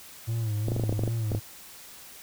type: tone with vibrato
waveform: triangle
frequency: 110 Hz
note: A2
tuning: in tune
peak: -24 dBFS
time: 0.27-1.4 s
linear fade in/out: 20 ms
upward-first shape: sine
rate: 2.6 Hz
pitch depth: 85 cents each way
type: clicks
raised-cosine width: 2 ms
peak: -16 dBFS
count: 12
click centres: 0.684 / 0.719 / 0.764 / 0.797 / 0.837 / 0.894 / 0.926 / 0.993 / 1.036 / 1.077 / 1.318 / 1.349 s
effects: white hiss -47 dBFS RMS until 2.22 s